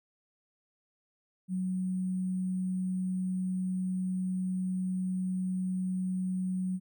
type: tone with sample-and-hold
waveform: sine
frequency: 185 Hz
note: F#3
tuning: in tune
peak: -29 dBFS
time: 1.48-6.8 s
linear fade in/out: 50 ms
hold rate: 8820 Hz
effects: none